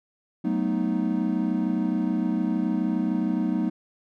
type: chord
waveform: triangle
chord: B dominant seventh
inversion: second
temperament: equal with one note detuned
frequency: 187.58 / 220 / 246.9 / 311.1 Hz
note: F#3 / A3 / B3 / D#4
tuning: +24 / 0 / 0 / 0 cents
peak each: -26 dBFS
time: 0.44-3.7 s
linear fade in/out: 10 ms
effects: none